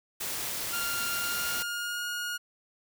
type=noise; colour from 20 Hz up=white; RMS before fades=-34 dBFS; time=0.2-1.63 s; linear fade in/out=10 ms
type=tone with pitch glide; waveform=sawtooth; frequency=1396.9 to 1435.3 Hz; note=F6 to F6; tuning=0 to +47 cents; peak=-28 dBFS; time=0.72-2.38 s; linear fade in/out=20 ms; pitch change=+47 cents; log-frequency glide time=1.15-2.07 s
effects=none